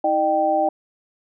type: tone cluster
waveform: sine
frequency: 320 / 608 / 780 Hz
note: D#4 / D#5 / G5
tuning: +49 / -40 / -9 cents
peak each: -25 / -20 / -19 dBFS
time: 0.04-0.69 s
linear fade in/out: 5 ms
effects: none